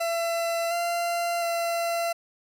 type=tone with pitch steps; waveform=40% pulse; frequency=673 / 688 / 679 Hz; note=E5 / F5 / F5; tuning=+36 / -26 / -49 cents; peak=-24 dBFS; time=0-2.13 s; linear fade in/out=10 ms; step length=710 ms; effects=none